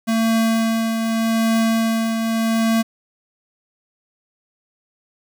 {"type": "tone with tremolo", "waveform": "square", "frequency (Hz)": 225.5, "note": "A3", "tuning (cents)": 43, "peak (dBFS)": -15, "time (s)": [0.07, 2.83], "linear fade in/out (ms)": 20, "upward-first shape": "triangle", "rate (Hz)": 0.83, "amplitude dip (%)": 45, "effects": ["9-bit"]}